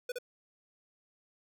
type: tone with echo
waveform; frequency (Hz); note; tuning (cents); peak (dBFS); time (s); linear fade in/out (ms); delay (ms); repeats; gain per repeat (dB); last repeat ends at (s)
square; 493.9; B4; 0; -34; 0.09-0.12; 5; 66; 1; -2; 0.186
effects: none